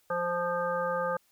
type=harmonic tone; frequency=174.61 Hz; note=F3; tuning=in tune; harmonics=1 / 3 / 5 / 7 / 9; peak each=-41 / -30 / -36 / -33 / -37 dBFS; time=0.1-1.17 s; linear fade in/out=5 ms; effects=white hiss -68 dBFS RMS until 1.31 s